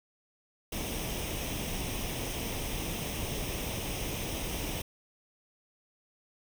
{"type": "noise with comb filter", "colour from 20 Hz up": "pink", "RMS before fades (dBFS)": -35, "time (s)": [0.72, 4.82], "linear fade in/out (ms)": 5, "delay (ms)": 0.34, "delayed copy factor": 0.6, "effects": []}